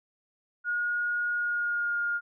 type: tone with pitch glide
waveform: sine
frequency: 1439 to 1416.7 Hz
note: F#6 to F6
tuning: -49 to +24 cents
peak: -26 dBFS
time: 0.64-2.21 s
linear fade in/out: 50 ms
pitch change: -27 cents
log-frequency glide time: 1.32-1.98 s
effects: none